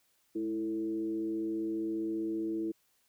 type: tone with frequency modulation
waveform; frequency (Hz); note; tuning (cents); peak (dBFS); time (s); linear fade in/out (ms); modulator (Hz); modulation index
sine; 329.6; E4; 0; -31; 0.35-2.72; 10; 115; 0.51
effects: white hiss -72 dBFS RMS until 3.08 s